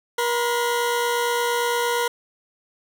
20% pulse tone pair together, 476.8 / 1022.3 Hz, A#4 / C6, +39 / -41 cents, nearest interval octave + minor second, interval 1320 cents, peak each -16 / -24 dBFS, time 0.18-2.08 s, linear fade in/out 5 ms, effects none

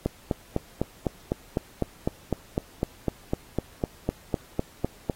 click train, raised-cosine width 2 ms, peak -10 dBFS, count 21, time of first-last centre 0.06-5.098 s, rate 3.97 Hz, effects pink hiss -53 dBFS RMS until 5.15 s + AAC 48 kbps

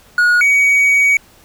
triangle tone pair in turn, 1448 / 2256 Hz, F#6 / C#7, -38 / +30 cents, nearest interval minor sixth, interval 768 cents, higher second, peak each -7 dBFS, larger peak neither, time 0.18-0.41 / 0.41-1.17 s, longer second, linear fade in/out 2 ms, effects pink hiss -47 dBFS RMS until 1.44 s

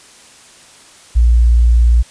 sine tone, 58.6 Hz, A#1, 10 cents sharp, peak -6 dBFS, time 1.15-2.03 s, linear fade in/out 20 ms, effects white hiss -42 dBFS RMS until 2.1 s + resampled to 22050 Hz

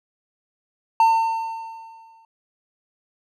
triangle tone with exponential decay, 903 Hz, A5, 45 cents sharp, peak -9 dBFS, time 1-2.25 s, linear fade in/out 2 ms, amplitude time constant 270 ms, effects none

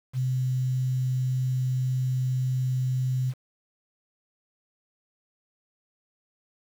sine tone with quantisation, 128.7 Hz, C3, 28 cents flat, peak -23 dBFS, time 0.13-3.34 s, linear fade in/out 50 ms, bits 8, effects none

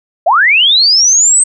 sine linear sweep, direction up, 592 to 8372 Hz, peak -5 dBFS, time 0.26-1.44 s, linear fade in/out 10 ms, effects none

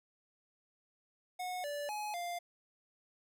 square tone with pitch steps, 729 / 581 / 842 / 698 Hz, F#5 / D5 / G#5 / F5, -26 / -19 / +24 / -1 cents, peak -38 dBFS, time 1.39-2.39 s, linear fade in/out 10 ms, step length 250 ms, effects none

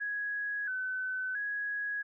sine tone with vibrato, 1588 Hz, G6, 22 cents sharp, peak -32 dBFS, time 0-2.03 s, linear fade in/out 20 ms, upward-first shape square, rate 0.74 Hz, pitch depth 82 cents each way, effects none

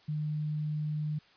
sine tone, 151.7 Hz, D#3, 44 cents flat, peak -30 dBFS, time 0.08-1.19 s, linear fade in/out 10 ms, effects white hiss -61 dBFS RMS until 1.36 s + resampled to 11025 Hz

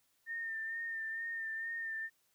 sine tone with vibrato, 1812 Hz, A#6, 50 cents flat, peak -37 dBFS, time 0.26-2.1 s, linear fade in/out 50 ms, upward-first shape sine, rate 2.2 Hz, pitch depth 29 cents each way, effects white hiss -75 dBFS RMS until 2.34 s

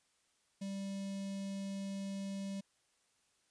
square tone with notch filter, 196 Hz, G3, in tune, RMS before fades -41 dBFS, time 0.61-2.61 s, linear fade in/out 10 ms, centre 1300 Hz, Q 0.54, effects white hiss -75 dBFS RMS until 3.5 s + resampled to 22050 Hz

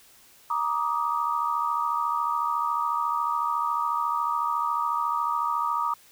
sine tone cluster, 942 / 1169 / 1243 Hz, A#5 / D6 / D#6, +18 / -8 / -2 cents, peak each -28 dBFS, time 0.5-5.94 s, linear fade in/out 5 ms, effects white hiss -55 dBFS RMS until 6.11 s

